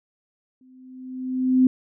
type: tone with exponential growth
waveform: sine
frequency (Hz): 257.1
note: C4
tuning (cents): -30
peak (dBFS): -11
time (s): 0.61-1.67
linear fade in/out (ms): 2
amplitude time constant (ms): 230
effects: none